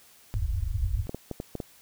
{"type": "low-pass noise", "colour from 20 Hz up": "white", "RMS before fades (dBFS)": -28, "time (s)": [0.34, 1.07], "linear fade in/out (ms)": 0, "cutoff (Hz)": 110, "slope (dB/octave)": 96}
{"type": "clicks", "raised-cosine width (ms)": 2, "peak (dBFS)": -19, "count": 6, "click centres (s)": [1.094, 1.146, 1.313, 1.401, 1.553, 1.602]}
{"effects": ["white hiss -56 dBFS RMS until 1.81 s"]}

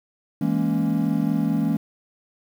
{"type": "chord", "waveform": "triangle", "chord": "A# half-diminished seventh", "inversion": "second", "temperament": "equal", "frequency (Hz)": [164.81, 207.7, 233.1, 277.2], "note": ["E3", "G#3", "A#3", "C#4"], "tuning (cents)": [0, 0, 0, 0], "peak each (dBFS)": -23, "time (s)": [0.41, 1.77], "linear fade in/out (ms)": 5, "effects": ["8-bit"]}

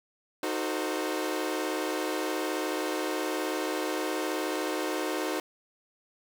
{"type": "chord", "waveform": "sawtooth", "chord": "D# diminished seventh", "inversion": "none", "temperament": "equal with one note detuned", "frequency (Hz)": [311.1, 370, 449.5, 523.3], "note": ["D#4", "F#4", "A4", "C5"], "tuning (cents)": [0, 0, 37, 0], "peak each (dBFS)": [-29, -30, -33, -32], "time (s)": [0.43, 5.4], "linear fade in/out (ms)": 2, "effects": []}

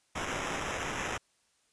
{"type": "noise with sample-and-hold", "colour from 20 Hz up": "blue", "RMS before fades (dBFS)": -35, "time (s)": [0.15, 1.18], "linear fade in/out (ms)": 10, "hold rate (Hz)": 4410, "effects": ["white hiss -71 dBFS RMS until 1.72 s", "resampled to 22050 Hz"]}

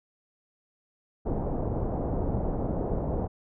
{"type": "low-pass noise", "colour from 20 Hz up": "pink", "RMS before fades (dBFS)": -29, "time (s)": [1.25, 3.28], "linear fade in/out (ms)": 20, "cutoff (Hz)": 750, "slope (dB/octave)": 24, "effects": []}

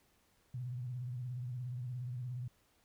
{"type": "tone with vibrato", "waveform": "sine", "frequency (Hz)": 124.2, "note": "B2", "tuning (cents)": 10, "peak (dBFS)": -38, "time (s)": [0.54, 2.48], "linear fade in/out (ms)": 5, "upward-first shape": "triangle", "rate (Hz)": 17, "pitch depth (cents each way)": 100, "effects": ["pink hiss -72 dBFS RMS until 2.84 s"]}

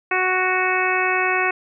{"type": "harmonic tone", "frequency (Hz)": 370, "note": "F#4", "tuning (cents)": 0, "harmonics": [1, 2, 3, 4, 5, 6, 7], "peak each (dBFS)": [-25, -25, -25, -25, -25, -25, -25], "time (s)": [0.11, 1.51], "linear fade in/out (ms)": 5, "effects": []}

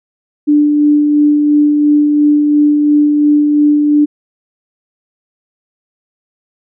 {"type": "tone with tremolo", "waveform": "sine", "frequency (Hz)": 295.5, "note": "D4", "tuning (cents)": 11, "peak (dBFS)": -5, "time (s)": [0.47, 4.06], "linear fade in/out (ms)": 20, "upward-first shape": "sine", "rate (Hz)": 2.9, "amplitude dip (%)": 30, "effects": []}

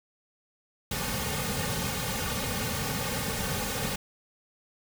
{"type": "noise with comb filter", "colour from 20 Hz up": "pink", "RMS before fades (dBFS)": -31, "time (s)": [0.91, 3.96], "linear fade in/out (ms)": 5, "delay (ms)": 3, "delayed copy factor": -0.9, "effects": []}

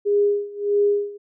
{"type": "tone with tremolo", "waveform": "sine", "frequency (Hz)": 408.8, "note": "G#4", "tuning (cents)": -27, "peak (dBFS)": -14, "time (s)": [0.05, 1.18], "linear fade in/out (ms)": 20, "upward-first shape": "sine", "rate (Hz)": 1.6, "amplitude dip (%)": 90, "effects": []}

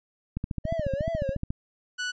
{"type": "click train", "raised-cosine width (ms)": 5, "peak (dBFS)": -17, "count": 17, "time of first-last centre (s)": [0.37, 1.505], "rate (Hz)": 14.1}
{"type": "tone with vibrato", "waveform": "triangle", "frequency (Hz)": 600, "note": "D5", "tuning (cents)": 37, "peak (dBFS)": -26, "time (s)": [0.64, 1.37], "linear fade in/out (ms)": 50, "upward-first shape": "sine", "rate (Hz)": 2.7, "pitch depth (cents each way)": 190}
{"type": "tone", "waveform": "sawtooth", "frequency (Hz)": 1480, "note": "F#6", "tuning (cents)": 0, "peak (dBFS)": -25, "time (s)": [1.98, 2.12], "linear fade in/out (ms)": 20}
{"effects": ["resampled to 16000 Hz"]}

